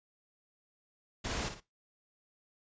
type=noise with echo; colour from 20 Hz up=pink; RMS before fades=-36 dBFS; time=1.24-1.49 s; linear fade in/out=10 ms; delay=57 ms; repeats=2; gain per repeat=-8 dB; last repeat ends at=1.604 s; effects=noise-tail reverb RT60 0.2 s tail -18 dB re dry + resampled to 16000 Hz